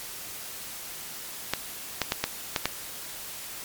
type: clicks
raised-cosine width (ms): 0.2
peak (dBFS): -6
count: 6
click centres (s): 1.536 / 2.017 / 2.121 / 2.24 / 2.562 / 2.656
effects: white hiss -39 dBFS RMS until 3.64 s + MP3 96 kbps